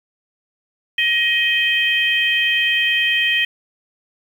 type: harmonic tone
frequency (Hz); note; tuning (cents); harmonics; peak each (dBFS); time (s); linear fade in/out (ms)
629; D#5; +19; 3 / 4 / 5; -19 / -19 / -19; 0.98-3.45; 5
effects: 7-bit